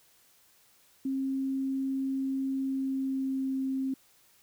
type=tone with pitch glide; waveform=sine; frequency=268.1 to 265.9 Hz; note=C4 to C4; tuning=+42 to +28 cents; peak=-28 dBFS; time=1.05-3.94 s; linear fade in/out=5 ms; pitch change=-14 cents; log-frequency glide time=2.58-3.57 s; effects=white hiss -63 dBFS RMS until 4.42 s